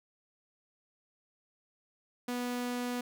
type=tone; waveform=sawtooth; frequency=245.3 Hz; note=B3; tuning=12 cents flat; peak=-29 dBFS; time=2.28-3.01 s; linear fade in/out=5 ms; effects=none